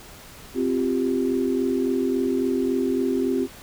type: chord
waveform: sine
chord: C suspended fourth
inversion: none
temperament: just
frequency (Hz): 261.6 / 348.8 / 392.4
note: C4 / F4 / G4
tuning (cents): 0 / -2 / +2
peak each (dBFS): -23 / -26 / -25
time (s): 0.54-3.48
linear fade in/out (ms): 50
effects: pink hiss -44 dBFS RMS until 3.62 s